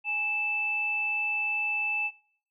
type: tone pair together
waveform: sine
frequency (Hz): 834.5 / 2637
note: G#5 / E7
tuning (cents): +8 / 0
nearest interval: octave + minor sixth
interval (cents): 1992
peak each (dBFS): -38 / -27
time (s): 0.04-2.11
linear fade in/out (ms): 50
effects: noise-tail reverb RT60 0.6 s tail -22 dB re dry